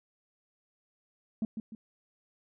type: tone with echo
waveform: sine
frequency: 220 Hz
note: A3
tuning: in tune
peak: -25 dBFS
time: 1.42-1.45 s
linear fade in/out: 2 ms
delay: 150 ms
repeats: 2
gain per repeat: -8 dB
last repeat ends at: 1.75 s
effects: tanh soft clip ceiling -26 dBFS